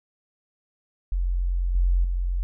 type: tone with level steps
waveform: sine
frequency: 44.43 Hz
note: F1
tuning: 31 cents sharp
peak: -21 / -17 / -22 dBFS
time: 1.12-2.43 s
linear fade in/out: 0 ms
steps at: 1.75 / 2.04 s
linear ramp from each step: 5 ms
effects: none